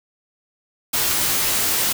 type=noise with comb filter; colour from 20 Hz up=white; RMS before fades=-20 dBFS; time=0.93-1.93 s; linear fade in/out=10 ms; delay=16 ms; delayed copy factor=-0.6; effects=none